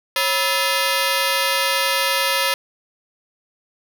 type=ring-modulated tone; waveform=10% pulse; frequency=761 Hz; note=F#5; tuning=48 cents sharp; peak=-6 dBFS; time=0.16-2.54 s; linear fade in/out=2 ms; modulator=216 Hz; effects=none